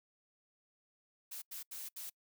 blue noise bursts at uneven times, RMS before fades -45 dBFS, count 4, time 1.31-1.42 / 1.51-1.63 / 1.71-1.89 / 1.96-2.1 s, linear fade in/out 10 ms, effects noise-tail reverb RT60 0.1 s tail -26 dB re dry

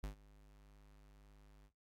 square tone with ADSR envelope, 50.9 Hz, G#1, 34 cents flat, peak -40 dBFS, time 0.03-1.71 s, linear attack 9 ms, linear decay 110 ms, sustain -21 dB, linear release 58 ms, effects noise-tail reverb RT60 0.2 s tail -20 dB re dry + AAC 48 kbps

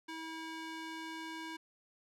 square tone with band-pass filter, 322.9 Hz, E4, 36 cents flat, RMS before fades -44 dBFS, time 0.08-1.57 s, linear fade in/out 10 ms, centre 2100 Hz, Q 0.52, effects none

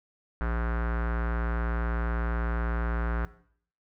square tone with low-pass filter, 58 Hz, A#1, 8 cents flat, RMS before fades -29 dBFS, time 0.41-3.25 s, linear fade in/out 0 ms, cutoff 1500 Hz, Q 4, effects noise-tail reverb RT60 0.6 s tail -17 dB re dry

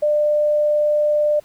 sine tone, 597 Hz, D5, 28 cents sharp, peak -14 dBFS, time 0.02-1.4 s, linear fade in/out 10 ms, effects pink hiss -53 dBFS RMS until 1.44 s

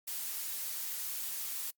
blue noise, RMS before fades -38 dBFS, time 0.07-1.71 s, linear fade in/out 10 ms, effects noise-tail reverb RT60 0.1 s tail -25 dB re dry + Opus 48 kbps

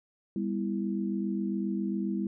sine chord, E minor, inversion first, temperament equal with one note detuned, 199.54 / 246.9 / 329.6 Hz, G3 / B3 / E4, +31 / 0 / 0 cents, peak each -30 / -36 / -34 dBFS, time 0.36-2.27 s, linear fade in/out 2 ms, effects none

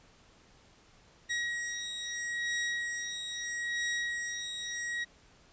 sawtooth beating tone pair, 1900 / 1900.77 Hz, A#6 / A#6, +33 / +33 cents, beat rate 0.77 Hz, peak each -31 / -34 dBFS, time 1.29-5.05 s, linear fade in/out 20 ms, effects pink hiss -61 dBFS RMS until 5.52 s + resampled to 16000 Hz

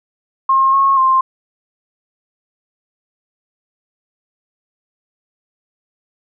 sine tone with pitch steps, 1070 / 1090 / 1053 Hz, C6 / C#6 / C6, +38 / -29 / +11 cents, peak -9 dBFS, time 0.49-1.21 s, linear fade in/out 5 ms, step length 240 ms, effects none

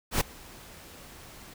pink noise with ADSR envelope, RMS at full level -24 dBFS, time 0.11-1.54 s, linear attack 98 ms, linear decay 8 ms, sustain -24 dB, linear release 7 ms, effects none

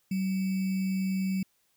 sine tone with sample-and-hold, 190 Hz, F#3, 46 cents sharp, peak -26 dBFS, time 0.11-1.43 s, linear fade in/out 5 ms, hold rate 2450 Hz, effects white hiss -71 dBFS RMS until 1.76 s

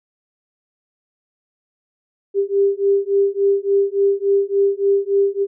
sine beating tone pair, 395.6 / 399.1 Hz, G4 / G4, +16 / +31 cents, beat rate 3.5 Hz, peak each -17 dBFS, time 2.34-5.47 s, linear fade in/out 50 ms, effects none

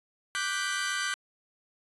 sawtooth chord, G major seventh, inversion second, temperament equal, 1174.7 / 1480 / 1568 / 1975.5 Hz, D6 / F#6 / G6 / B6, 0 / 0 / 0 / 0 cents, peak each -32 / -31 / -29 / -33 dBFS, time 0.35-1.14 s, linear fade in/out 0 ms
violet noise, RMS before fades -42 dBFS, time 0.44-0.98 s, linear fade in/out 50 ms
effects resampled to 24000 Hz

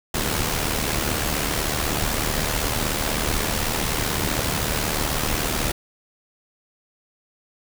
pink noise with amplitude modulation, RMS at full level -21 dBFS, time 0.14-5.72 s, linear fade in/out 5 ms, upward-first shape sine, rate 76 Hz, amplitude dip 60%, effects none

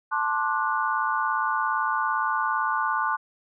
sine chord, D dominant seventh, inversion second, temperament just, 881 / 1057.2 / 1174.7 / 1468.3 Hz, A5 / C6 / D6 / F#6, +2 / +18 / 0 / -14 cents, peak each -28 dBFS, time 0.11-3.17 s, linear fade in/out 20 ms, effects none

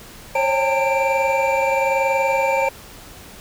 triangle tone cluster, 539 / 560 / 805 / 905 / 2349 Hz, C#5 / C#5 / G5 / A5 / D7, -49 / +18 / +46 / +48 / 0 cents, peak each -18 / -26 / -25 / -19 / -22 dBFS, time 0.35-2.69 s, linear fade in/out 5 ms, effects pink hiss -41 dBFS RMS until 3.4 s

